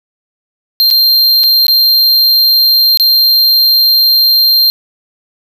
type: tone with dropouts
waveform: square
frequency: 4178 Hz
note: C8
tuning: 3 cents flat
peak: -6 dBFS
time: 0.8-4.7 s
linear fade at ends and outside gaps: 0 ms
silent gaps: 0.903-0.91 / 1.434-1.438 / 1.667-1.682 / 2.973-2.998 s
effects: none